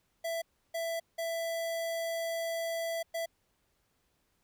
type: tone bursts at uneven times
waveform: square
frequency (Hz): 664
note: E5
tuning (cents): +12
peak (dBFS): -33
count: 4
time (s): 0.24-0.42 / 0.74-1 / 1.18-3.03 / 3.14-3.26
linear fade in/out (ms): 10
effects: pink hiss -75 dBFS RMS until 4.43 s